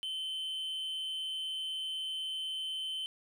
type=tone with amplitude modulation; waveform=triangle; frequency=3068 Hz; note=G7; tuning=38 cents flat; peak=-32 dBFS; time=0.03-3.06 s; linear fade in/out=0 ms; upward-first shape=sine; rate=228 Hz; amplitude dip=30%; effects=none